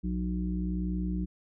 harmonic tone, 60.8 Hz, B1, 26 cents flat, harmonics 1 / 3 / 5 / 6, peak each -32 / -31 / -38 / -49 dBFS, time 0.03-1.26 s, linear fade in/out 20 ms, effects none

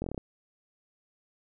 slowing click train, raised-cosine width 2 ms, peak -20 dBFS, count 7, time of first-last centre 0.02-0.178 s, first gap 21 ms, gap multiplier 1.09, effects none

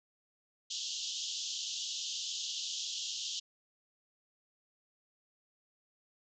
pink band-pass noise, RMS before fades -39 dBFS, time 0.7-3.4 s, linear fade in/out 10 ms, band 2900 to 7100 Hz, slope 96 dB/octave, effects none

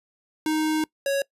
square tone pair in turn, 311.1 / 554.3 Hz, D#4 / C#5, 0 / 0 cents, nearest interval minor seventh, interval 1000 cents, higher second, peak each -22 dBFS, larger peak neither, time 0.46-0.84 / 1.06-1.22 s, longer first, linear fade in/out 2 ms, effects noise-tail reverb RT60 0.1 s tail -23 dB re dry + resampled to 32000 Hz

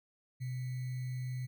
sine tone with sample-and-hold, 127 Hz, B2, 49 cents sharp, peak -35 dBFS, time 0.4-1.47 s, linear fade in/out 20 ms, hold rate 2100 Hz, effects none

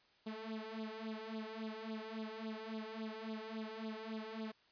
sawtooth tone with flanger, 220 Hz, A3, in tune, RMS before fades -45 dBFS, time 0.26-4.52 s, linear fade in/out 10 ms, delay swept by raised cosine 0.23 to 2.53 ms, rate 3.6 Hz, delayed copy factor +0.8, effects white hiss -70 dBFS RMS until 4.71 s + resampled to 11025 Hz

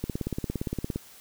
click train, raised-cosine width 3 ms, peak -16 dBFS, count 17, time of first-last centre 0.04-0.96 s, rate 17.4 Hz, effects white hiss -51 dBFS RMS until 1.2 s

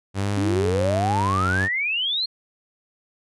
sawtooth tone with vibrato, 97 Hz, G2, 18 cents flat, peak -18 dBFS, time 0.14-1.69 s, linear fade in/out 50 ms, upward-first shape triangle, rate 1.3 Hz, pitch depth 92 cents each way
sine exponential sweep, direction up, 277.2 to 4300 Hz, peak -21 dBFS, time 0.37-2.26 s, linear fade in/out 10 ms
effects resampled to 24000 Hz

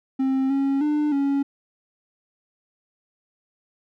triangle tone with pitch steps, 265.6 / 274.2 / 298.6 / 278.7 Hz, C4 / C#4 / D4 / C#4, +26 / -19 / +29 / +9 cents, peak -17 dBFS, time 0.19-1.43 s, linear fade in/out 10 ms, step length 310 ms, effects none

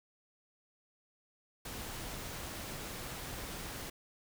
pink noise, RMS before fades -43 dBFS, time 1.65-3.9 s, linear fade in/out 5 ms, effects none

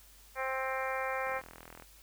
harmonic tone, 263.4 Hz, C4, 12 cents sharp, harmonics 2 / 3 / 4 / 5 / 6 / 7 / 8 / 9, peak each -37 / -39 / -40 / -41 / -42 / -42 / -43 / -44 dBFS, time 0.35-1.42 s, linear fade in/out 50 ms
click train, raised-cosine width 0.5 ms, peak -33 dBFS, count 24, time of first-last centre 1.27-1.823 s, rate 41.6 Hz
effects added 50 Hz sine -59 dBFS peak until 2.02 s + white hiss -59 dBFS RMS until 2.02 s

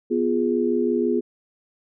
sine chord, F diminished, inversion second, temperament equal, 246.9 / 349.2 / 415.3 Hz, Cb4 / F4 / Ab4, 0 / 0 / 0 cents, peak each -23 dBFS, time 0.1-1.21 s, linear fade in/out 20 ms, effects none

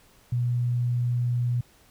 sine tone, 121.7 Hz, B2, 25 cents flat, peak -22 dBFS, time 0.32-1.61 s, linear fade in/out 5 ms, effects pink hiss -58 dBFS RMS until 1.9 s

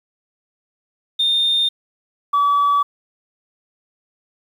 sine tone pair in turn, 3636 / 1145.3 Hz, A#7 / D6, -44 / -44 cents, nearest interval octave + minor sixth, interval 2000 cents, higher first, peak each -13 / -11 dBFS, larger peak second, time 1.19-1.69 / 2.33-2.83 s, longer neither, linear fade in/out 10 ms, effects tanh soft clip ceiling -11 dBFS + 8-bit

